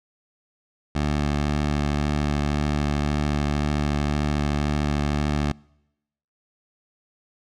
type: tone with vibrato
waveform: 15% pulse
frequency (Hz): 73.42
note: D2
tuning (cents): 0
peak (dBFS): -15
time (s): 0.95-5.52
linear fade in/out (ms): 5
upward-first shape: sine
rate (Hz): 1.9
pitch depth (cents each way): 14
effects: noise-tail reverb RT60 0.9 s tail -26 dB re dry + low-pass 6000 Hz 12 dB/octave